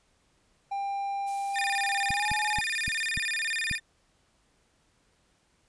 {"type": "tone with pitch glide", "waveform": "triangle", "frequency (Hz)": [795, 841.8], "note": ["G5", "G#5"], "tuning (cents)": [24, 23], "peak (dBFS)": -27, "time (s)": [0.71, 2.61], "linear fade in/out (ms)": 10, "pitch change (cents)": 99, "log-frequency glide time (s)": [2.1, 2.28]}
{"type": "noise", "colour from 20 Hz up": "violet", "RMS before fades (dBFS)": -41, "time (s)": [1.26, 3.1], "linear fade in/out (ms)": 20}
{"type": "tone with vibrato", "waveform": "35% pulse", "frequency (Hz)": 2101, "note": "C7", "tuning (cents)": 7, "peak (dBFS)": -26, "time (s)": [1.53, 3.8], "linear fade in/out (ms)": 50, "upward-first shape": "square", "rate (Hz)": 18, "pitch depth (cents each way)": 260}
{"type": "clicks", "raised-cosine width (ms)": 5, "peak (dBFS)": -23, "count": 6, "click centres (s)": [2.106, 2.316, 2.586, 2.88, 3.175, 3.713]}
{"effects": ["pink hiss -68 dBFS RMS until 5.68 s", "resampled to 22050 Hz"]}